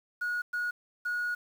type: tone bursts at uneven times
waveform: sine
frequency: 1451 Hz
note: F#6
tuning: 34 cents flat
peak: -27 dBFS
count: 3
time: 0.21-0.42 / 0.53-0.71 / 1.05-1.35 s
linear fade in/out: 10 ms
effects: tanh soft clip ceiling -27 dBFS + 9-bit